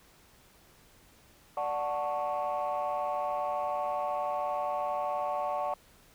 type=chord; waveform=sine; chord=D major seventh; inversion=none; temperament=equal; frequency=587.3 / 740 / 880 / 1108.7 Hz; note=D5 / F#5 / A5 / C#6; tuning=0 / 0 / 0 / 0 cents; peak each=-33 / -32 / -35 / -35 dBFS; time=1.57-5.74 s; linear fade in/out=2 ms; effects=tanh soft clip ceiling -24 dBFS + pink hiss -60 dBFS RMS until 6.14 s